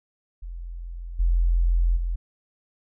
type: tone with level steps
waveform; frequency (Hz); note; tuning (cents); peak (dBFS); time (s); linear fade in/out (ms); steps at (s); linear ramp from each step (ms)
sine; 42.88; F1; -31; -32 / -17 / -23; 0.42-2.16; 10; 1.19 / 1.96; 10
effects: none